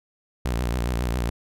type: tone with vibrato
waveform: sawtooth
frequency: 60 Hz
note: B1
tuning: 49 cents flat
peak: -19 dBFS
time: 0.45-1.3 s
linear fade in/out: 5 ms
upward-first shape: sine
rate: 7.3 Hz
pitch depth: 110 cents each way
effects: none